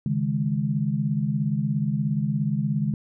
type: chord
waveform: sine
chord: C# suspended second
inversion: none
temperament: equal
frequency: 138.59 / 155.56 / 207.7 Hz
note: C#3 / D#3 / G#3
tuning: 0 / 0 / 0 cents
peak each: -26 dBFS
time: 0.06-2.94 s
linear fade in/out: 2 ms
effects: none